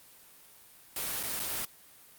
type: noise with dropouts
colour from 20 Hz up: white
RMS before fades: -34 dBFS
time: 0.96-1.65 s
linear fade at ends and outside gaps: 2 ms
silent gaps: 1.23-1.234 / 1.395-1.399 s
effects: white hiss -56 dBFS RMS until 2.18 s + Opus 32 kbps